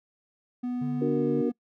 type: tone with pitch glide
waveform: triangle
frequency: 246.9 to 242.4 Hz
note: B3 to B3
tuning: 0 to -32 cents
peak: -26 dBFS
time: 0.63-1.52 s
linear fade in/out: 10 ms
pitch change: -32 cents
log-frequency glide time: 1.06-1.3 s
type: tone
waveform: triangle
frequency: 145.6 Hz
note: D3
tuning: 15 cents flat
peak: -30 dBFS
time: 0.81-1.42 s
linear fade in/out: 10 ms
type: chord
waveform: sine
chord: D augmented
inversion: none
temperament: equal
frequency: 293.7 / 370 / 466.2 Hz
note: D4 / F#4 / A#4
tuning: 0 / 0 / 0 cents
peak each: -28 / -30 / -28 dBFS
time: 1.01-1.5 s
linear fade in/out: 10 ms
effects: noise-tail reverb RT60 0.1 s tail -24 dB re dry